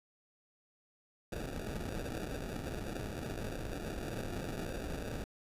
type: noise with sample-and-hold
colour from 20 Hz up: pink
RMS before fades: -40 dBFS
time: 1.32-5.24 s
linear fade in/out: 2 ms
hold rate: 1050 Hz
effects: resampled to 32000 Hz